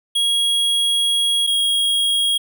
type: tone pair in turn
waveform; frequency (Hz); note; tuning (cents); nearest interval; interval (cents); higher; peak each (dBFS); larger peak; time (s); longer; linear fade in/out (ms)
square; 3300 / 3284; G#7 / G#7; -12 / -20; unison; 8; first; -16 / -16; neither; 0.15-1.47 / 1.47-2.38; first; 10
effects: none